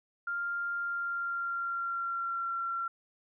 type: tone with pitch glide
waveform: sine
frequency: 1396.9 to 1365 Hz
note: F6 to F6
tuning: 0 to -40 cents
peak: -31 dBFS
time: 0.27-2.88 s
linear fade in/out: 5 ms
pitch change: -40 cents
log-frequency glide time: 0.77-2.53 s
effects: none